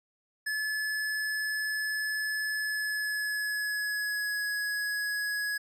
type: tone with pitch glide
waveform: square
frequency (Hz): 1722 to 1675.9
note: A6 to G#6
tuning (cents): -38 to +15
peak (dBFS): -30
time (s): 0.46-5.58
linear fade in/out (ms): 10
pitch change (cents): -47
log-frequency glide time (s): 2.5-4.45
effects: resampled to 32000 Hz